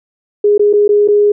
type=tone with dropouts; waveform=sine; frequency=413.5 Hz; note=G#4; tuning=8 cents flat; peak=-6 dBFS; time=0.44-1.32 s; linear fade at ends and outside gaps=5 ms; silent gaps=0.579-0.594 / 0.73-0.735 / 0.879-0.89 / 1.077-1.084 s; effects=none